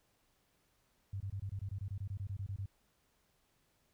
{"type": "tone bursts", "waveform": "sine", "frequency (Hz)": 98, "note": "G2", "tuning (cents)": 0, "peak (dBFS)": -37, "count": 16, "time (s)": [1.13, 2.659], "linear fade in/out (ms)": 5, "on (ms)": 74, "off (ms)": 23, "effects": ["pink hiss -75 dBFS RMS until 3.93 s"]}